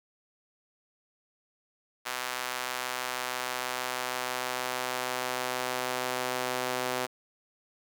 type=tone with high-pass filter sweep; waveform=sawtooth; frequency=126.3 Hz; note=B2; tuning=39 cents sharp; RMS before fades=-33 dBFS; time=2.05-7.07 s; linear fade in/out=20 ms; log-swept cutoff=1100 to 500 Hz; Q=0.82; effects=none